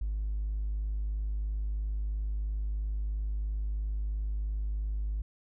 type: tone with hard clipping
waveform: sine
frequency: 51.5 Hz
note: G#1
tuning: 14 cents flat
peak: -30 dBFS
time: 0.01-5.22 s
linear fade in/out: 5 ms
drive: 1 dB
effects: none